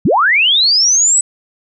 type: linear sweep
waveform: sine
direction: up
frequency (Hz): 113.2 to 8050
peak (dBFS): -8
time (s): 0.05-1.21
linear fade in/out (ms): 5
effects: none